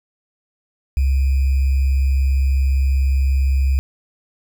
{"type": "tone with sample-and-hold", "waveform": "sine", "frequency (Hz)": 67.3, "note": "C2", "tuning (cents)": 49, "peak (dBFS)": -13, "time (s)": [0.97, 3.79], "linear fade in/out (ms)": 0, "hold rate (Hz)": 2450, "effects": []}